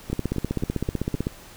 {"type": "two click trains", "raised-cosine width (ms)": 3, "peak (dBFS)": [-17, -11], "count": [5, 19], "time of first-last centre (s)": [[0.1, 1.15], [0.13, 1.269]], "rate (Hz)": [3.81, 15.8], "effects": ["pink hiss -46 dBFS RMS until 1.56 s"]}